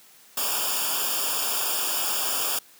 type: noise with comb filter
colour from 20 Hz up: white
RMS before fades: -26 dBFS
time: 0.37-2.59 s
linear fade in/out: 5 ms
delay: 0.49 ms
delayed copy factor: -0.95
effects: white hiss -53 dBFS RMS until 2.79 s + high-pass 150 Hz 12 dB/octave